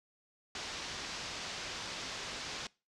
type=low-pass noise; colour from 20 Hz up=white; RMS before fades=-42 dBFS; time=0.55-2.67 s; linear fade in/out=2 ms; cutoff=5900 Hz; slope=24 dB/octave; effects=noise-tail reverb RT60 0.3 s tail -23 dB re dry + low-pass 9000 Hz 12 dB/octave